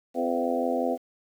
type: harmonic tone with a mistuned harmonic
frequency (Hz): 85.5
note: F2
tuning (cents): -36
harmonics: 3 / 4 / 5 / 6 / 7 / 8 / 9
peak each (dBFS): -29 / -34 / -35 / -29 / -35 / -30 / -35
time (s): 0.14-0.98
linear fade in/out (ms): 50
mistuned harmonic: 6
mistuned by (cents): -19
effects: 9-bit